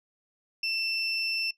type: tone pair together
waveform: sine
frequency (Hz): 2675 / 5350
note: E7 / E8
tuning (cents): +25 / +25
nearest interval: octave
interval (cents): 1200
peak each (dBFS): -28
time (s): 0.63-1.51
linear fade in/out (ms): 5
effects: noise-tail reverb RT60 0.1 s tail -19 dB re dry + tanh soft clip ceiling -22 dBFS